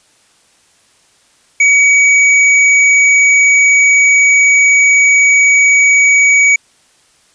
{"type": "tone with tanh clipping", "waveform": "sine", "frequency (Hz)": 2264, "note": "C#7", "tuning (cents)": 36, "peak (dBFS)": -7, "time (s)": [1.6, 6.56], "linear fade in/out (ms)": 5, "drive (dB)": 13, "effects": ["white hiss -51 dBFS RMS until 7.34 s", "resampled to 22050 Hz"]}